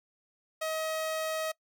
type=tone; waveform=sawtooth; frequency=634 Hz; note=D#5; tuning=32 cents sharp; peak=-27 dBFS; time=0.61-1.52 s; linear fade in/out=10 ms; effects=noise-tail reverb RT60 0.1 s tail -23 dB re dry